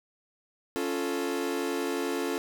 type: chord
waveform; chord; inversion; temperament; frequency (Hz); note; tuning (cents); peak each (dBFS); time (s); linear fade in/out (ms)
40% pulse; Db augmented; none; equal; 277.2 / 349.2 / 440; Db4 / F4 / A4; 0 / 0 / 0; -32; 0.76-2.38; 0
effects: none